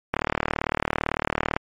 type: click train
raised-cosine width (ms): 0.5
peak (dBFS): -6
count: 55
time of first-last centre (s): 0.14-1.565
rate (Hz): 37.9
effects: MP3 64 kbps